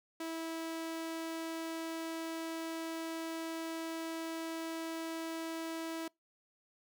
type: tone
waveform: sawtooth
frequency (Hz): 326.5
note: E4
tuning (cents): -17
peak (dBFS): -34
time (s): 0.2-6.08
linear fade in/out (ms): 5
effects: noise-tail reverb RT60 0.2 s tail -26 dB re dry